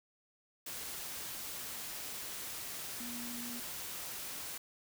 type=tone in noise; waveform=sine; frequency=240 Hz; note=B3; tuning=49 cents flat; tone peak=-44 dBFS; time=3-3.6 s; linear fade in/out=5 ms; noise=white; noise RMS=-43 dBFS; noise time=0.66-4.58 s; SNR=-4 dB; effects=none